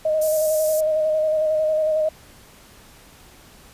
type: tone with vibrato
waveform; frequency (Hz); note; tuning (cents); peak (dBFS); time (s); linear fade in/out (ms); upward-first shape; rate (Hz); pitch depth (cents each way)
sine; 622.3; D#5; 0; -17; 0.05-2.09; 5; square; 11; 20
type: high-pass noise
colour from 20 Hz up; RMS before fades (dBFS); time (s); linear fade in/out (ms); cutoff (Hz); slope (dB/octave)
white; -29; 0.21-0.81; 10; 5900; 24
effects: pink hiss -48 dBFS RMS until 3.73 s + resampled to 32000 Hz